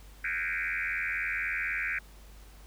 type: tone with frequency modulation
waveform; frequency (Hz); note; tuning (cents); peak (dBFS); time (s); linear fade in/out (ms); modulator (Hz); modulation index
sine; 1950; B6; -23; -29; 0.24-1.99; 5; 83.9; 5.6
effects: added 50 Hz sine -49 dBFS peak until 2.66 s + pink hiss -57 dBFS RMS until 2.66 s